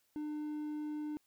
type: tone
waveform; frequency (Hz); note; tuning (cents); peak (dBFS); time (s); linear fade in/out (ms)
triangle; 300.9; D4; +42; -35; 0.16-1.17; 0
effects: white hiss -75 dBFS RMS until 1.26 s